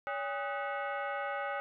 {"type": "tone with frequency modulation", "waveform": "sine", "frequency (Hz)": 121.2, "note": "B2", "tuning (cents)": -32, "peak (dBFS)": -33, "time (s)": [0.07, 1.6], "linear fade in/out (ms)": 0, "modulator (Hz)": 688, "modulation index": 2.4, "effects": []}